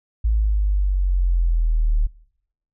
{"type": "exponential sweep", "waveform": "sine", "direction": "down", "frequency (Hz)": [55, 37.2], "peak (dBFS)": -15, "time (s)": [0.24, 2.07], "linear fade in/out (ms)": 10, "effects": ["noise-tail reverb RT60 0.8 s tail -22 dB re dry"]}